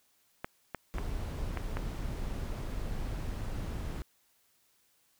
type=clicks; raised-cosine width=0.5 ms; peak=-20 dBFS; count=5; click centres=0.445 / 0.747 / 0.984 / 1.573 / 1.77 s
type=noise; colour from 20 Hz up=brown; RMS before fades=-36 dBFS; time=0.94-4.02 s; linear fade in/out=0 ms
effects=white hiss -70 dBFS RMS until 5.19 s